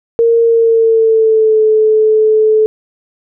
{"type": "tone with pitch glide", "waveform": "sine", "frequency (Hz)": [462.3, 433.8], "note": ["A#4", "A4"], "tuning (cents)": [-14, -25], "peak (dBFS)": -6, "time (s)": [0.19, 2.66], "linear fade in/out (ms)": 0, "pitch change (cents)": -111, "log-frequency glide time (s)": [0.42, 1.62], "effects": []}